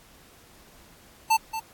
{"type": "tone with echo", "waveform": "square", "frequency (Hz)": 889, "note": "A5", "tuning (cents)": 18, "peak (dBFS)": -18, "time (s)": [1.3, 1.37], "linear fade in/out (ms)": 10, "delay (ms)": 230, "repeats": 1, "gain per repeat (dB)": -11, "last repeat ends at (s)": 1.6, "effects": ["pink hiss -54 dBFS RMS until 1.73 s", "AAC 64 kbps"]}